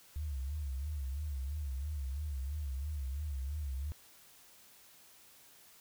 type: tone with vibrato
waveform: sine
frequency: 70.7 Hz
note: C#2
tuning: 35 cents sharp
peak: -35 dBFS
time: 0.16-3.92 s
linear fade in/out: 0 ms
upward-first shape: sine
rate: 3 Hz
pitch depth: 140 cents each way
effects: white hiss -60 dBFS RMS until 5.8 s